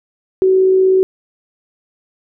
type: tone with amplitude modulation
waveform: sine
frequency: 377.2 Hz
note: F#4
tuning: 33 cents sharp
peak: -7 dBFS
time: 0.42-1.03 s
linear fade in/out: 0 ms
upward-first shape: sine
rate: 56.3 Hz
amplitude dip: 25%
effects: none